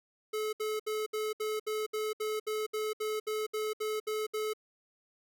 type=tone bursts; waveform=square; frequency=430.3 Hz; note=A4; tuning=39 cents flat; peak=-32 dBFS; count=16; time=0.33-4.535 s; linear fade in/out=10 ms; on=200 ms; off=67 ms; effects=none